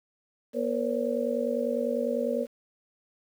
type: tone cluster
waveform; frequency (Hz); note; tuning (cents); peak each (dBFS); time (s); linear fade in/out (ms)
sine; 240.6 / 467 / 517 / 567; B3 / A#4 / C5 / C#5; -45 / +3 / -21 / +39; -31; 0.53-2.47; 50
effects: 9-bit